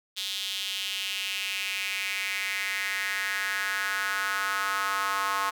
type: tone with high-pass filter sweep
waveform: square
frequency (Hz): 98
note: G2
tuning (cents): 0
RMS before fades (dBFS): -30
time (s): 0.16-5.51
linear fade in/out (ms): 20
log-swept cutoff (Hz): 3500 to 1100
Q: 3.7
effects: none